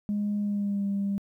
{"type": "tone with pitch glide", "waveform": "sine", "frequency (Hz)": [206.4, 199.14], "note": ["G#3", "G3"], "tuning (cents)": [-10, 28], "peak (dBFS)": -24, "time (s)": [0.09, 1.18], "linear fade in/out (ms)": 0, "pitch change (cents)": -62, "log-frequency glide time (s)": [0.39, 0.86], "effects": ["tanh soft clip ceiling -22 dBFS", "11-bit"]}